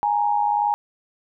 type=tone pair together; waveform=sine; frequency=830.6 / 932.3 Hz; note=G#5 / A#5; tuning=0 / 0 cents; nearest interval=major second; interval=200 cents; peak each=-19 / -23 dBFS; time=0.03-0.74 s; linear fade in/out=0 ms; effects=none